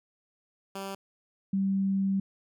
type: tone pair in turn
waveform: 10% pulse / sine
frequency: 195.1 / 194.38 Hz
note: G3 / G3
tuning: -8 / -14 cents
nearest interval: unison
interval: 6 cents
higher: first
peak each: -27 / -24 dBFS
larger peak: second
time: 0.75-0.95 / 1.53-2.2 s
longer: second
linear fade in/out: 5 ms
effects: none